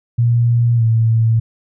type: tone with pitch glide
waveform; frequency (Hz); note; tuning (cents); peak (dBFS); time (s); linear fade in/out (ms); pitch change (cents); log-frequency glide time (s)
sine; 118.5 to 113.21; A#2 to A2; +29 to +50; -10; 0.18-1.4; 10; -79; 0.76-0.83
effects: none